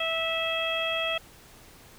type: harmonic tone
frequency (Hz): 654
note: E5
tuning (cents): -14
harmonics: 1 / 2 / 3 / 4 / 5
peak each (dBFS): -31 / -35 / -37 / -31 / -31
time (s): 0-1.18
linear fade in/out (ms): 5
effects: pink hiss -52 dBFS RMS until 1.98 s